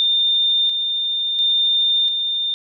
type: tone with tremolo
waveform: sine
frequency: 3613 Hz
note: A7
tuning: 45 cents sharp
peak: -14 dBFS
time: 0-2.54 s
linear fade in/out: 0 ms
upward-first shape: square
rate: 0.72 Hz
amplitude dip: 40%
effects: none